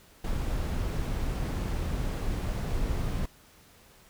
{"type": "noise", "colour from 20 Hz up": "brown", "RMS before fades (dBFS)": -30, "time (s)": [0.24, 3.26], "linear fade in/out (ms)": 5, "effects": ["pink hiss -57 dBFS RMS until 4.09 s"]}